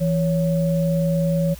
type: tone pair together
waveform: sine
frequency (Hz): 165.89 / 558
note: E3 / C#5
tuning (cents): +11 / +11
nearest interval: octave + major sixth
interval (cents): 2100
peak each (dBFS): -18 / -23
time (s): 0-1.55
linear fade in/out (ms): 20
effects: added 60 Hz sine -38 dBFS peak until 1.59 s + white hiss -44 dBFS RMS until 1.59 s